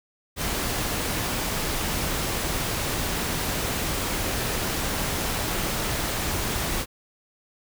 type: noise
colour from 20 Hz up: pink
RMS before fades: -27 dBFS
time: 0.36-6.86 s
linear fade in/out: 50 ms
effects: none